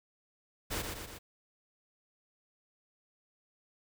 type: noise with echo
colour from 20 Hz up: pink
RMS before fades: -35 dBFS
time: 0.7-0.83 s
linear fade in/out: 20 ms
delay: 120 ms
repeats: 3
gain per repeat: -4 dB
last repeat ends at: 1.19 s
effects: none